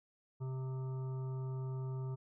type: harmonic tone with a mistuned harmonic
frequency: 130.81 Hz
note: C3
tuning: in tune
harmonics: 1 / 3 / 5 / 7 / 9 / 10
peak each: -37 / -49 / -60 / -57 / -60 / -67 dBFS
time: 0.4-2.16 s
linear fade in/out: 20 ms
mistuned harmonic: 10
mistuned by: -28 cents
effects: none